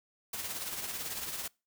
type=noise with tremolo; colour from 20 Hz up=white; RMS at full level=-36 dBFS; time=0.33-1.48 s; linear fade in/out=5 ms; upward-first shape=triangle; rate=18 Hz; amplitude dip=55%; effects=noise-tail reverb RT60 0.3 s tail -26 dB re dry